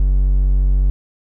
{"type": "tone", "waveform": "triangle", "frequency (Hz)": 47.21, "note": "F#1", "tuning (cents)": 36, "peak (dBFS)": -9, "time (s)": [0, 0.9], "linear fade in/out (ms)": 0, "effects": []}